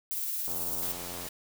violet noise with tremolo, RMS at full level -32 dBFS, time 0.11-0.92 s, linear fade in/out 0 ms, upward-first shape sine, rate 18 Hz, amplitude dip 25%
click train, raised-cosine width 1 ms, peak -29 dBFS, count 70, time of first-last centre 0.48-1.266 s, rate 87.8 Hz
white noise, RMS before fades -40 dBFS, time 0.82-1.29 s, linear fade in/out 5 ms
effects none

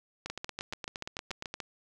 two click trains, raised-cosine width 0.2 ms, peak -19 / -20 dBFS, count 10 / 12, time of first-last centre 0.3-1.602 / 0.26-1.541 s, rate 6.91 / 8.59 Hz, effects none

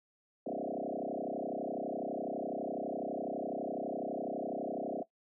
sine tone with frequency modulation, 466.2 Hz, A#4, in tune, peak -34 dBFS, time 0.46-5.03 s, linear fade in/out 5 ms, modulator 32 Hz, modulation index 7.5, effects noise-tail reverb RT60 0.1 s tail -17 dB re dry

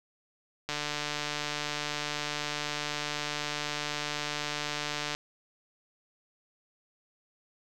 click train, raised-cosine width 0.2 ms, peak -15 dBFS, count 661, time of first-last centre 0.69-5.149 s, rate 148 Hz, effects none

